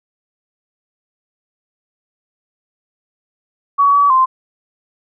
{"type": "tone with pitch steps", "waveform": "sine", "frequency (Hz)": [1129, 1141, 1043], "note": ["C#6", "C#6", "C6"], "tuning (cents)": [31, 50, -6], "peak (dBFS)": -8, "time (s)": [3.78, 4.26], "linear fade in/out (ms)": 20, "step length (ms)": 160, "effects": []}